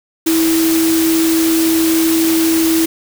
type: tone in noise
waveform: sine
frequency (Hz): 325.9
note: E4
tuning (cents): -20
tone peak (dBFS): -11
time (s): 0.26-2.86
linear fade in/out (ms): 10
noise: white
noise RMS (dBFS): -20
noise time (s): 0.26-2.86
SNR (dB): +6
effects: none